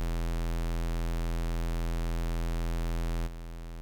square tone with level steps, 41.84 Hz, E1, 27 cents sharp, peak -29 / -39 dBFS, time 0-3.81 s, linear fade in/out 0 ms, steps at 3.26 s, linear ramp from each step 20 ms, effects none

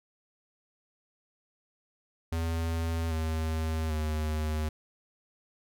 square tone with pitch steps, 82.41 / 79.79 / 77.25 Hz, E2 / D#2 / D#2, 0 / +44 / -12 cents, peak -29 dBFS, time 2.32-4.69 s, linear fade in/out 5 ms, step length 790 ms, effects none

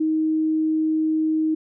sine tone, 314.4 Hz, D#4, 18 cents sharp, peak -18 dBFS, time 0-1.55 s, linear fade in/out 10 ms, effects none

